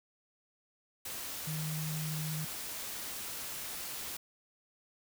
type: tone in noise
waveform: sine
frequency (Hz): 155.56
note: D#3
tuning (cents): 0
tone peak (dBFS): -35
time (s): 1.47-2.45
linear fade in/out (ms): 5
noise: white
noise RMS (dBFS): -41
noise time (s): 1.05-4.17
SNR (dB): +3
effects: none